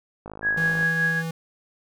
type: click train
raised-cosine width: 1 ms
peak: -23 dBFS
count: 31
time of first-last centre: 0.26-0.829 s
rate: 52.7 Hz
type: tone with tremolo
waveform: sine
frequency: 1661.2 Hz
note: G#6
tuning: in tune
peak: -18 dBFS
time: 0.42-1.23 s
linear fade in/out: 50 ms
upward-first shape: triangle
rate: 5.2 Hz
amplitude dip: 50%
type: tone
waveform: square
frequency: 163.9 Hz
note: E3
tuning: 10 cents flat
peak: -28 dBFS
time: 0.57-1.31 s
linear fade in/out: 5 ms
effects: none